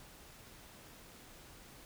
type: silence
effects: pink hiss -56 dBFS RMS until 1.85 s